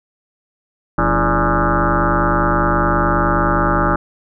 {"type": "tone with frequency modulation", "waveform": "sine", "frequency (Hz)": 587.3, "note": "D5", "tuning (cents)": 0, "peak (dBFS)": -12, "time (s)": [0.98, 3.96], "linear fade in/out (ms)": 5, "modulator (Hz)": 125, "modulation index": 6.9, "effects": []}